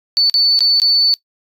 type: tone with dropouts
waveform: triangle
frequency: 4492 Hz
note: C#8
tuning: 22 cents sharp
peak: -6 dBFS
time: 0.17-1.14 s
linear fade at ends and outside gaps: 0 ms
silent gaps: 0.298-0.341 / 0.591-0.606 / 0.8-0.818 s
effects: noise-tail reverb RT60 0.1 s tail -24 dB re dry + tanh soft clip ceiling -8 dBFS